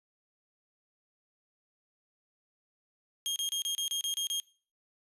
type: tone bursts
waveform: sawtooth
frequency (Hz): 3234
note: G#7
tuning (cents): -47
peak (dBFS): -27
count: 9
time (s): 3.26-4.4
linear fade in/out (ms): 0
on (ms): 100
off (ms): 30
effects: noise-tail reverb RT60 0.4 s tail -22 dB re dry + resampled to 32000 Hz